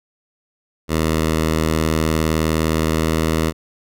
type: tone with pitch glide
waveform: 10% pulse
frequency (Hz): 79.4 to 80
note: D#2 to D#2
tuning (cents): +36 to +49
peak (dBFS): -8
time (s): 0.88-3.53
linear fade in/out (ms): 50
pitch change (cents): +13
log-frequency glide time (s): 2.91-3.06
effects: none